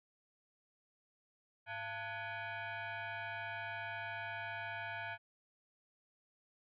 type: tone with frequency modulation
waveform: sine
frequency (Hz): 103.83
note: G#2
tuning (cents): 0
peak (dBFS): -40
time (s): 1.66-5.18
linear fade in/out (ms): 50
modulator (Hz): 789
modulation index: 2.8
effects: none